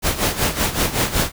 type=noise with tremolo; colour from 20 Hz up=pink; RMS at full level=-17 dBFS; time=0.02-1.32 s; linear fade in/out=50 ms; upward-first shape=sine; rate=5.3 Hz; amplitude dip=75%; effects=none